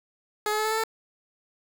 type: tone with pitch steps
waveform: 15% pulse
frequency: 422 / 426.7 / 431.4 / 436.1 / 440.9 / 445.8 Hz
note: G#4 / G#4 / A4 / A4 / A4 / A4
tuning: +28 / +47 / -34 / -15 / +4 / +23 cents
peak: -18 dBFS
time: 0.46-0.838 s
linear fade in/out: 2 ms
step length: 63 ms
effects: 8-bit